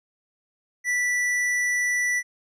triangle tone with tanh clipping, 1967 Hz, B6, 7 cents flat, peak -23 dBFS, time 0.84-2.23 s, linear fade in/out 50 ms, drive 18 dB, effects low-pass 12000 Hz 12 dB/octave

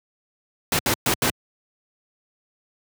pink noise bursts at uneven times, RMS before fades -20 dBFS, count 4, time 0.72-0.79 / 0.86-0.94 / 1.06-1.14 / 1.22-1.3 s, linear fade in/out 2 ms, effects high-pass 100 Hz 12 dB/octave

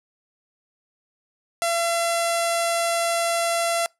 sawtooth tone with low-pass filter, 678 Hz, E5, 49 cents sharp, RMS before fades -23 dBFS, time 1.62-3.86 s, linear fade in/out 0 ms, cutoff 9900 Hz, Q 2.3, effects noise-tail reverb RT60 0.2 s tail -25 dB re dry

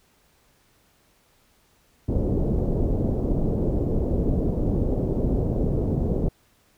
pink low-pass noise, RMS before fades -23 dBFS, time 2.08-6.29 s, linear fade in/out 10 ms, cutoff 510 Hz, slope 24 dB/octave, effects pink hiss -62 dBFS RMS until 6.77 s

